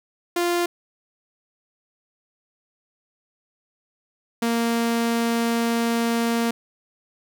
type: tone pair in turn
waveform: sawtooth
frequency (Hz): 348.1 / 232.3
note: F4 / A#3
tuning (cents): -6 / -6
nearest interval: perfect fifth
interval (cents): 700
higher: first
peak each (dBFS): -16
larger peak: neither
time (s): 0.36-0.66 / 4.42-6.51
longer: second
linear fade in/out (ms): 5
effects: none